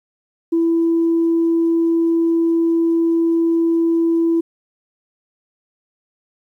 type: tone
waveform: sine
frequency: 332.4 Hz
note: E4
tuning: 15 cents sharp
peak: -12 dBFS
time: 0.52-4.41 s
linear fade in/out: 10 ms
effects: tanh soft clip ceiling -9 dBFS + 9-bit

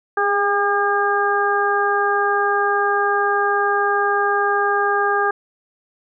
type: harmonic tone with a mistuned harmonic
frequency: 403.7 Hz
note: G#4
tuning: 49 cents flat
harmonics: 1 / 2 / 3 / 4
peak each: -21 / -21 / -21 / -21 dBFS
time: 0.17-5.31 s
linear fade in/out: 5 ms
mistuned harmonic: 1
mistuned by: +21 cents
effects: none

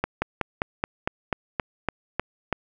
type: slowing click train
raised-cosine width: 0.5 ms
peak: -8 dBFS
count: 11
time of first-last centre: 0.04-2.527 s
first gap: 180 ms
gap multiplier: 1.07
effects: none

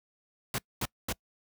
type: noise bursts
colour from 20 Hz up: pink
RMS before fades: -31 dBFS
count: 3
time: 0.54-1.126 s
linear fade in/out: 2 ms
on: 42 ms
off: 230 ms
effects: noise-tail reverb RT60 0.1 s tail -25 dB re dry + high-pass 60 Hz 12 dB/octave

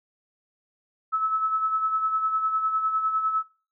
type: tone with tremolo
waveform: sine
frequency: 1300 Hz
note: E6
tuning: 24 cents flat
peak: -20 dBFS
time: 1.12-3.43 s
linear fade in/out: 20 ms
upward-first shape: sine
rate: 9.9 Hz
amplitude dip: 55%
effects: noise-tail reverb RT60 0.4 s tail -18 dB re dry

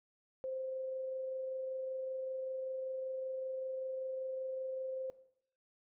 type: tone with amplitude modulation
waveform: sine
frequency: 523.3 Hz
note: C5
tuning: in tune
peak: -36 dBFS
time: 0.44-5.1 s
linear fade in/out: 0 ms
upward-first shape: sine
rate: 25.2 Hz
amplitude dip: 25%
effects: noise-tail reverb RT60 0.7 s tail -17 dB re dry

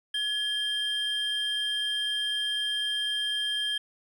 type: tone pair together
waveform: triangle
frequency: 1698 / 3182 Hz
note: G#6 / G7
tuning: +38 / +25 cents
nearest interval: major seventh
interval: 1087 cents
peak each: -33 / -26 dBFS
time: 0.14-3.78 s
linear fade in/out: 5 ms
effects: none

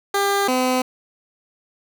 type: tone pair in turn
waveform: 15% pulse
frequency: 399.6 / 255 Hz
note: G4 / C4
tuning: +33 / -44 cents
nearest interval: minor sixth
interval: 777 cents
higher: first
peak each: -11 dBFS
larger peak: neither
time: 0.14-0.48 / 0.48-0.82 s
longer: neither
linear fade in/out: 5 ms
effects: none

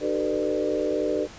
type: tone cluster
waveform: sine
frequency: 303.8 / 385.3 / 449.1 / 502 / 597 Hz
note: D#4 / G4 / A4 / B4 / D5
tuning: -41 / -30 / +35 / +28 / +28 cents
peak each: -29 dBFS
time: 0-1.28 s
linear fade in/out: 50 ms
effects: pink hiss -44 dBFS RMS until 1.38 s + resampled to 16000 Hz

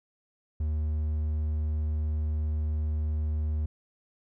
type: tone with hard clipping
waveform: triangle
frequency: 76.9 Hz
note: D#2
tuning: 20 cents flat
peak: -27 dBFS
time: 0.6-3.66 s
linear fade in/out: 5 ms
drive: 6 dB
effects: none

